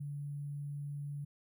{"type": "tone with sample-and-hold", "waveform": "sine", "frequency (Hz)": 144.1, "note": "D3", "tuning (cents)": -33, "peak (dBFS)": -38, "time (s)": [0, 1.25], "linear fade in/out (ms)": 10, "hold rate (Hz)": 11025, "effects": []}